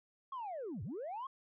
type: linear two-way sweep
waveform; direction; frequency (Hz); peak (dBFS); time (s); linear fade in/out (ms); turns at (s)
sine; down then up; 1108.7 to 82.41 to 1108.7; -38; 0.32-1.27; 5; 0.83
effects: tanh soft clip ceiling -37 dBFS